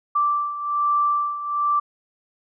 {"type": "beating tone pair", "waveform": "sine", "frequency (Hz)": [1171, 1172.2], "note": ["D6", "D6"], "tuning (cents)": [-5, -4], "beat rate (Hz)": 1.2, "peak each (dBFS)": [-20, -25], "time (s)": [0.15, 1.8], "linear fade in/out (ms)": 10, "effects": []}